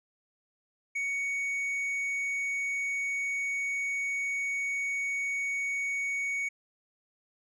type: tone with tanh clipping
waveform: sine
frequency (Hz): 2233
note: C#7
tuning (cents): +12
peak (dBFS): -30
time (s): 0.95-6.49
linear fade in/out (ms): 10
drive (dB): 5
effects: none